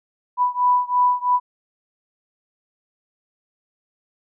sine beating tone pair, 987.8 / 990.8 Hz, B5 / B5, 0 / +5 cents, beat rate 3 Hz, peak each -18 / -19 dBFS, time 0.37-1.4 s, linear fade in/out 50 ms, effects none

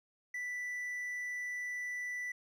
triangle tone, 1975.5 Hz, B6, in tune, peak -35 dBFS, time 0.34-2.32 s, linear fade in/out 5 ms, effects none

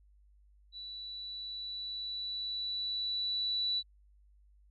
sine tone with level ramp, 3951 Hz, B7, in tune, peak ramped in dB -42 to -29 dBFS, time 0.72-3.83 s, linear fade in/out 50 ms, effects added 50 Hz sine -60 dBFS peak until 4.7 s

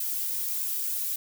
violet noise with flanger, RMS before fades -30 dBFS, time 0-1.16 s, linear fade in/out 5 ms, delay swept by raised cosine 1.9 to 2.68 ms, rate 3.2 Hz, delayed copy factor +0.85, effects none

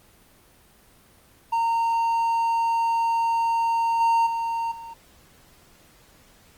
triangle tone with level steps, 920 Hz, A#5, 23 cents flat, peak -18 / -15 / -22 / -34 dBFS, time 1.52-4.94 s, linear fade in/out 10 ms, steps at 4 / 4.26 / 4.71 s, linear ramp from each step 10 ms, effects pink hiss -55 dBFS RMS until 6.57 s + Opus 24 kbps

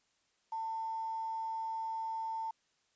sine tone with quantisation, 895 Hz, A5, 29 cents sharp, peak -35 dBFS, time 0.52-2.51 s, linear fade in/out 5 ms, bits 10, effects white hiss -75 dBFS RMS until 2.95 s + resampled to 16000 Hz

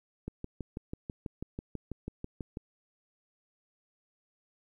click train, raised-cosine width 3 ms, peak -24 dBFS, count 15, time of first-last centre 0.28-2.571 s, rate 6.11 Hz, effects 11-bit

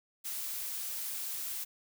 blue noise, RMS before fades -38 dBFS, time 0.24-1.65 s, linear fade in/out 20 ms, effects none

